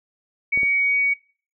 sine tone, 2249 Hz, C#7, 24 cents sharp, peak -17 dBFS, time 0.52-1.14 s, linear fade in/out 10 ms
clicks, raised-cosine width 2 ms, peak -21 dBFS, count 2, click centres 0.575 / 0.632 s
effects noise-tail reverb RT60 0.4 s tail -20 dB re dry

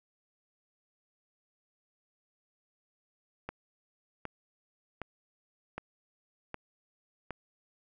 click train, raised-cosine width 0.5 ms, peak -22 dBFS, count 6, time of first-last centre 3.49-7.307 s, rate 1.31 Hz, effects none

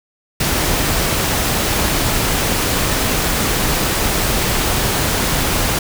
pink noise, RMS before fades -17 dBFS, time 0.4-5.79 s, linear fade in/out 5 ms, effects none

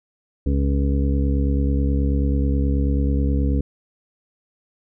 harmonic tone, 69.3 Hz, C#2, in tune, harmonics 1 / 2 / 3 / 4 / 6 / 7, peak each -18 / -26 / -28 / -25 / -34 / -33 dBFS, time 0.46-3.61 s, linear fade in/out 5 ms, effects none

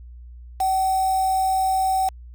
sine tone with quantisation, 761 Hz, F#5, 48 cents sharp, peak -18 dBFS, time 0.6-2.09 s, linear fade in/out 5 ms, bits 5, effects added 60 Hz sine -38 dBFS peak until 2.34 s

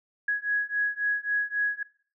sine beating tone pair, 1666 / 1669.7 Hz, G#6 / G#6, +5 / +9 cents, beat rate 3.7 Hz, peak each -28 dBFS, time 0.28-1.83 s, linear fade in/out 5 ms, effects noise-tail reverb RT60 0.5 s tail -20 dB re dry

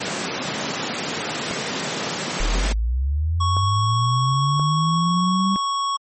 pink high-pass noise, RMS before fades -26 dBFS, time 0-2.73 s, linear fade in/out 10 ms, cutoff 150 Hz, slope 24 dB/octave
click train, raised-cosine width 1 ms, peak -17 dBFS, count 4, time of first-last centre 1.51-4.596 s, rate 0.972 Hz
sine linear sweep, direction up, 34.65 to 196.9 Hz, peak -18 dBFS, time 2.4-5.56 s, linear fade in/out 0 ms
square tone, 1108.7 Hz, C#6, in tune, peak -21 dBFS, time 3.4-5.97 s, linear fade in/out 10 ms
effects MP3 32 kbps

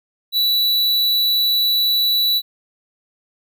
square tone, 3946 Hz, B7, 2 cents flat, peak -15 dBFS, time 0.32-2.42 s, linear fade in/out 50 ms, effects none

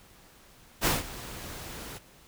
pink noise with ADSR envelope, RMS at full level -23 dBFS, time 0.81-1.99 s, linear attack 48 ms, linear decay 170 ms, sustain -18 dB, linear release 23 ms, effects pink hiss -56 dBFS RMS until 2.27 s

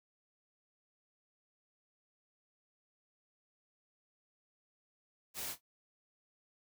white noise with echo, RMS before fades -41 dBFS, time 5.34-5.56 s, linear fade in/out 50 ms, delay 26 ms, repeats 2, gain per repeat -14 dB, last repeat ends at 5.612 s, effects none

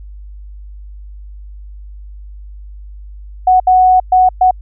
sine tone bursts at uneven times, 740 Hz, F#5, in tune, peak -5 dBFS, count 4, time 3.47-3.6 / 3.67-4 / 4.12-4.29 / 4.41-4.51 s, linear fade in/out 5 ms, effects added 50 Hz sine -29 dBFS peak until 4.61 s

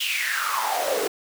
pink noise with high-pass filter sweep, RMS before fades -25 dBFS, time 0-1.08 s, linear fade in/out 10 ms, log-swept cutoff 3100 to 390 Hz, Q 7.3, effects none

